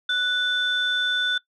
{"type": "tone pair together", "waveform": "sine", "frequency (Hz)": [1480, 3520], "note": ["F#6", "A7"], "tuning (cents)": [0, 0], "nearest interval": "octave + minor third", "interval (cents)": 1500, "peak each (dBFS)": -22, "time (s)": [0.09, 1.38], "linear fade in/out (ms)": 5, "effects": ["noise-tail reverb RT60 0.1 s tail -20 dB re dry", "tanh soft clip ceiling -14 dBFS"]}